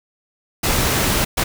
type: noise bursts at uneven times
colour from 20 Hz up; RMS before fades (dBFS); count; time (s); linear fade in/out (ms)
pink; -18; 2; 0.63-1.25 / 1.37-1.44; 10
effects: none